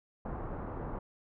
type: low-pass noise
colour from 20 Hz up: pink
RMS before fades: -39 dBFS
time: 0.25-0.99 s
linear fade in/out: 5 ms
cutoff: 1200 Hz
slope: 24 dB/octave
effects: none